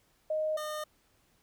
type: tone pair in turn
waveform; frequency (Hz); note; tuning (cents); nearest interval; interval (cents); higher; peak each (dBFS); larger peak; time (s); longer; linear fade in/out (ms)
sine / 25% pulse; 621 / 609.3; D#5 / D#5; -3 / -36; unison; 33; first; -28 / -31; first; 0.3-0.57 / 0.57-0.84; neither; 5
effects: pink hiss -69 dBFS RMS until 1.42 s